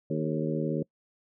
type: harmonic tone with a mistuned harmonic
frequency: 77.78 Hz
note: D#2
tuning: in tune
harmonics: 2 / 3 / 4 / 5 / 6 / 7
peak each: -31 / -33 / -34 / -35 / -36 / -36 dBFS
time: 0.1-0.83 s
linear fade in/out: 5 ms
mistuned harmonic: 6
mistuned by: -51 cents
effects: noise-tail reverb RT60 0.1 s tail -25 dB re dry